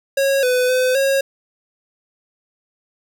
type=tone with pitch steps; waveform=square; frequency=548 / 501 / 509 / 545 Hz; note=C#5 / B4 / C5 / C#5; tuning=-20 / +25 / -48 / -29 cents; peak=-15 dBFS; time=0.17-1.21 s; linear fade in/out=5 ms; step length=260 ms; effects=none